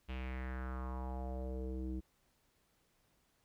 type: tone with low-pass filter sweep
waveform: square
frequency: 64.3 Hz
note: C2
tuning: 30 cents flat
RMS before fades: -41 dBFS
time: 0.08-2.01 s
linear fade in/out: 20 ms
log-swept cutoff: 2900 to 290 Hz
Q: 3.5
effects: pink hiss -75 dBFS RMS until 3.44 s